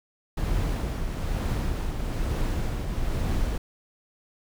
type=noise with tremolo; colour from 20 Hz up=brown; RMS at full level=-25 dBFS; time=0.37-3.58 s; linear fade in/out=5 ms; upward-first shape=triangle; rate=1.1 Hz; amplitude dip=45%; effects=none